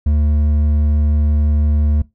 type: tone with hard clipping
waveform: triangle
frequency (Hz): 74.5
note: D2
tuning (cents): +25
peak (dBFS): -13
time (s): 0.06-2.02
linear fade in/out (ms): 5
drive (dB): 9
effects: noise-tail reverb RT60 0.2 s tail -20 dB re dry